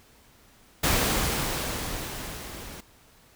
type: noise with level ramp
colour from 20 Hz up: pink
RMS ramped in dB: -22 to -42 dBFS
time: 0.83-2.81 s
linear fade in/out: 10 ms
effects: pink hiss -57 dBFS RMS until 3.35 s